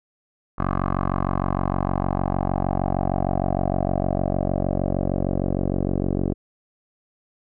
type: tone with low-pass filter sweep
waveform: 10% pulse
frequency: 46.51 Hz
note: F#1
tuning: 10 cents sharp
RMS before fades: -23 dBFS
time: 0.58-6.34 s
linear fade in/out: 10 ms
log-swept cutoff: 1200 to 440 Hz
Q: 3.4
effects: none